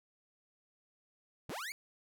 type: linear sweep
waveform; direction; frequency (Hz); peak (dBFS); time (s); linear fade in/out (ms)
sawtooth; up; 69.9 to 2326; -36; 1.49-1.72; 0
effects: none